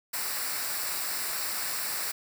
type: noise with comb filter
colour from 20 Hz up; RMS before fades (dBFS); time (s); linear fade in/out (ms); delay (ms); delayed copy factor
white; -32; 0.13-2.12; 10; 0.31; -0.65
effects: none